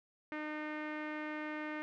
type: tone with low-pass filter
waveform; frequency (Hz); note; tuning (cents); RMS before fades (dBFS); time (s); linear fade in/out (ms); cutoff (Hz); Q
sawtooth; 304.4; D#4; -38; -41; 0.32-1.82; 0; 2000; 3.1
effects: none